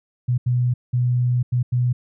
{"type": "tone bursts at uneven times", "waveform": "sine", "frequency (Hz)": 123.47, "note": "B2", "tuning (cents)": 0, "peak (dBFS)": -16, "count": 5, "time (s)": [[0.28, 0.38], [0.46, 0.74], [0.93, 1.43], [1.52, 1.63], [1.72, 1.93]], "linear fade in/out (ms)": 10, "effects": []}